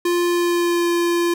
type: tone with pitch glide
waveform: square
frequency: 349.2 to 344.4 Hz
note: F4 to F4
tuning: 0 to -24 cents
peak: -17 dBFS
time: 0.05-1.34 s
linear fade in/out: 5 ms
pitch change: -24 cents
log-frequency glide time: 0.26-0.9 s
effects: none